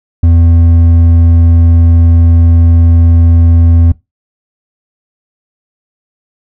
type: tone with hard clipping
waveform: sine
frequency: 83.9 Hz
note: E2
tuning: 31 cents sharp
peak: -4 dBFS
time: 0.23-3.92 s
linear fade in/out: 5 ms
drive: 5 dB
effects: noise-tail reverb RT60 0.2 s tail -21 dB re dry